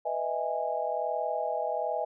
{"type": "chord", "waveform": "sine", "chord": "E major seventh", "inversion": "second", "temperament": "just", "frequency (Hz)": [494.4, 618.1, 659.3, 824.1], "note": ["B4", "D#5", "E5", "G#5"], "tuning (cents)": [2, -12, 0, -14], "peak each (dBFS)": [-36, -33, -33, -33], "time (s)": [0.05, 2.05], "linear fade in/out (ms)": 10, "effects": []}